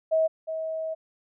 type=tone pair in turn; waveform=sine; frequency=640 / 640 Hz; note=D#5 / D#5; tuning=+49 / +49 cents; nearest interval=unison; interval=0 cents; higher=neither; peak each=-19 / -28 dBFS; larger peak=first; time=0.11-0.28 / 0.47-0.95 s; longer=second; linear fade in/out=20 ms; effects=none